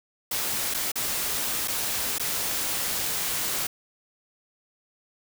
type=noise with dropouts; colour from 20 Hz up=white; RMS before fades=-28 dBFS; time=0.31-3.67 s; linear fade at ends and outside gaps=5 ms; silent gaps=0.74-0.744 / 0.918-0.956 / 1.676-1.681 / 2.184-2.196 s; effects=none